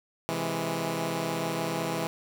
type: chord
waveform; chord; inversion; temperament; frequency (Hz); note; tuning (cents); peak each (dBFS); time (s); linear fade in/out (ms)
10% pulse; C augmented; none; equal; 130.81 / 164.81 / 207.7; C3 / E3 / G#3; 0 / 0 / 0; -28 / -22 / -27; 0.29-2.07; 0
effects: none